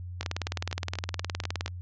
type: two click trains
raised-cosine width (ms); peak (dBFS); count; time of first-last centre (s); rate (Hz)
0.2; -21 / -13; 7 / 29; 0.23-1.679 / 0.21-1.661; 4.14 / 19.3
effects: added 89 Hz sine -36 dBFS peak until 1.81 s + resampled to 16000 Hz